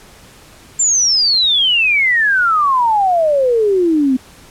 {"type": "exponential sweep", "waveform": "sine", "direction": "down", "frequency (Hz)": [7420, 250.6], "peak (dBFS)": -10, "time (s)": [0.79, 4.17], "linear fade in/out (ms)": 10, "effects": ["pink hiss -42 dBFS RMS until 4.5 s", "low-pass 12000 Hz 12 dB/octave"]}